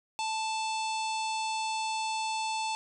harmonic tone, 880 Hz, A5, in tune, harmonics 1 / 3 / 4 / 5 / 6 / 7 / 8 / 9 / 10, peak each -31 / -38 / -42 / -41 / -48 / -47 / -50 / -46 / -51 dBFS, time 0.19-2.75 s, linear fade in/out 0 ms, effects none

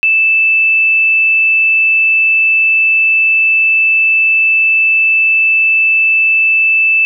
sine tone, 2637 Hz, E7, in tune, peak -7 dBFS, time 0.03-7.05 s, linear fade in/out 0 ms, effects none

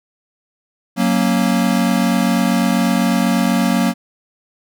square chord, F# major, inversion none, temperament equal, 185 / 233.1 / 277.2 Hz, F#3 / A#3 / C#4, 0 / 0 / 0 cents, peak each -18 / -17 / -22 dBFS, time 0.96-3.94 s, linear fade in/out 50 ms, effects none

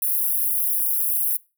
white high-pass noise, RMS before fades -22 dBFS, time 0.02-1.37 s, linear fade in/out 5 ms, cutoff 10000 Hz, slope 96 dB/octave, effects noise-tail reverb RT60 0.3 s tail -23 dB re dry

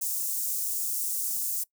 white high-pass noise, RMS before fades -30 dBFS, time 0.01-1.64 s, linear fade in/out 10 ms, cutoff 6600 Hz, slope 24 dB/octave, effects noise-tail reverb RT60 0.1 s tail -22 dB re dry

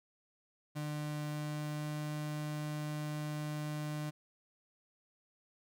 35% pulse tone with pitch glide, 149.7 to 150.65 Hz, D3 to D3, +33 to +44 cents, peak -35 dBFS, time 0.75-4.11 s, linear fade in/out 20 ms, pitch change +11 cents, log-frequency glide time 1.25-2.01 s, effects none

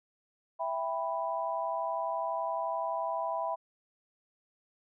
sine chord, E minor, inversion none, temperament just, 659.3 / 791.1 / 988.9 Hz, E5 / G5 / B5, 0 / +16 / +2 cents, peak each -34 / -37 / -34 dBFS, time 0.59-3.56 s, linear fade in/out 20 ms, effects none

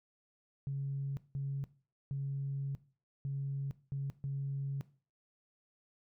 sine tone bursts at uneven times, 138.2 Hz, C#3, 5 cents flat, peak -33 dBFS, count 6, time 0.67-1.17 / 1.35-1.64 / 2.11-2.75 / 3.25-3.71 / 3.92-4.1 / 4.24-4.81 s, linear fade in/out 0 ms, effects noise-tail reverb RT60 0.4 s tail -18 dB re dry + tanh soft clip ceiling -29 dBFS

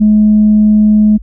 sine tone, 212.3 Hz, G#3, 38 cents sharp, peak -3 dBFS, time 0-1.18 s, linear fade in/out 20 ms, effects tanh soft clip ceiling 0 dBFS + added 50 Hz sine -26 dBFS peak until 1.22 s

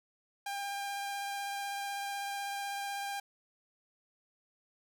sawtooth tone with vibrato, 800 Hz, G5, 35 cents sharp, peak -32 dBFS, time 0.46-3.2 s, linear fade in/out 5 ms, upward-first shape triangle, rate 16 Hz, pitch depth 14 cents each way, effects none

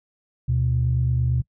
sine tone pair together, 74.59 / 123.47 Hz, D2 / B2, +27 / 0 cents, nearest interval major sixth, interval 873 cents, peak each -23 / -19 dBFS, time 0.48-1.42 s, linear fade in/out 10 ms, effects noise-tail reverb RT60 0.1 s tail -24 dB re dry + tanh soft clip ceiling -11 dBFS

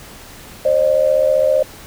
sine tone pair together, 532 / 607.2 Hz, C5 / D#5, +29 / -42 cents, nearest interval major second, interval 229 cents, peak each -14 dBFS, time 0.65-1.63 s, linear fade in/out 5 ms, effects pink hiss -38 dBFS RMS until 1.86 s

